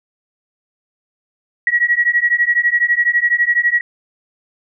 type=beating tone pair; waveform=sine; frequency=1910 / 1922 Hz; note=A#6 / B6; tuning=+42 / -48 cents; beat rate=12 Hz; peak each=-15 dBFS; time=1.67-3.81 s; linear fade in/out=2 ms; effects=none